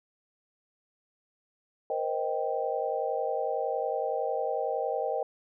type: chord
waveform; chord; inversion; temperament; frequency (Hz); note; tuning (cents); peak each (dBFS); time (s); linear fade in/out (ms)
sine; C minor seventh; third; equal with one note detuned; 472.4 / 523.3 / 622.3 / 784; Bb4 / C5 / Eb5 / G5; +23 / 0 / 0 / 0; -33; 1.9-5.23; 2
effects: none